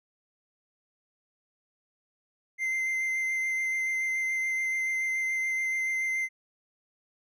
triangle tone with vibrato, 2079 Hz, C7, 12 cents flat, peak -25 dBFS, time 2.58-6.29 s, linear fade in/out 50 ms, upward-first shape sine, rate 7 Hz, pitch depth 12 cents each way, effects none

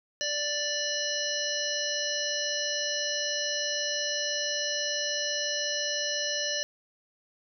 harmonic tone, 587.3 Hz, D5, in tune, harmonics 1 / 3 / 5 / 7 / 9 / 10, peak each -35 / -35 / -35 / -35 / -35 / -35 dBFS, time 0.21-6.63 s, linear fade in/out 0 ms, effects none

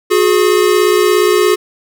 square tone pair together, 362.9 / 420 Hz, F#4 / G#4, -34 / +19 cents, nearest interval minor third, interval 253 cents, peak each -12 dBFS, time 0.1-1.56 s, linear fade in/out 20 ms, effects none

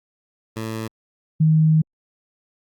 15% pulse / sine tone pair in turn, 111.2 / 157.26 Hz, A2 / D#3, +19 / +19 cents, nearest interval tritone, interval 600 cents, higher second, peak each -20 / -12 dBFS, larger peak second, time 0.56-0.88 / 1.4-1.82 s, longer second, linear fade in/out 10 ms, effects Opus 48 kbps

